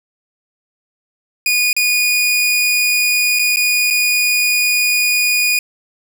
sawtooth tone with dropouts, 2458 Hz, D#7, 22 cents flat, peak -9 dBFS, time 1.46-5.59 s, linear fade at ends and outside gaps 2 ms, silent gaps 1.73-1.765 / 3.389-3.393 / 3.561-3.569 / 3.903-3.907 s, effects none

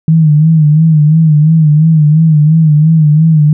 sine tone with vibrato, 155.56 Hz, D#3, in tune, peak -3 dBFS, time 0.08-3.53 s, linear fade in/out 2 ms, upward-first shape sine, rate 2.9 Hz, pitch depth 80 cents each way, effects none

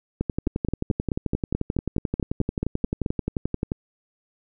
two click trains, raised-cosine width 3 ms, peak -11 / -11 dBFS, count 41 / 13, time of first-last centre 0.21-3.719 / 0.47-3.062 s, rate 11.4 / 4.63 Hz, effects none

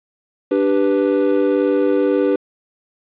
triangle chord, G major, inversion second, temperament equal, 293.7 / 392 / 493.9 Hz, D4 / G4 / B4, 0 / 0 / 0 cents, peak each -16 dBFS, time 0.51-2.36 s, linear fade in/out 5 ms, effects resampled to 8000 Hz + 7-bit

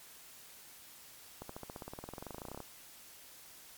accelerating click train, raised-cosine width 1 ms, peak -29 dBFS, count 26, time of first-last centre 1.42-2.603 s, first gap 74 ms, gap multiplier 0.96, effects white hiss -55 dBFS RMS until 3.77 s + MP3 96 kbps

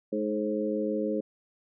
harmonic tone with a mistuned harmonic, 106.4 Hz, G#2, 42 cents sharp, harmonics 2 / 3 / 4 / 5, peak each -32 / -32 / -32 / -32 dBFS, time 0.12-1.21 s, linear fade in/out 10 ms, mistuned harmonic 3, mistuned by -36 cents, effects none

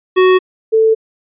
square / sine tone pair in turn, 371 / 443 Hz, F#4 / A4, +5 / +12 cents, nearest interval minor third, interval 307 cents, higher second, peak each -7 dBFS, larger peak neither, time 0.16-0.39 / 0.72-0.95 s, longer neither, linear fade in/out 20 ms, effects resampled to 8000 Hz

